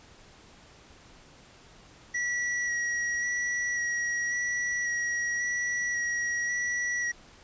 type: tone with vibrato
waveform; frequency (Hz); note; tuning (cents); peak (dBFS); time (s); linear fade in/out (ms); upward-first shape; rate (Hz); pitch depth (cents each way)
square; 1926; B6; -44; -28; 2.14-7.12; 10; square; 0.92; 14
effects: pink hiss -54 dBFS RMS until 7.43 s + resampled to 16000 Hz